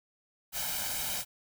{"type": "noise with comb filter", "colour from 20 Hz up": "white", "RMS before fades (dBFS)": -34, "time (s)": [0.52, 1.25], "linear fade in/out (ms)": 50, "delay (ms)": 1.3, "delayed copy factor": 0.7, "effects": []}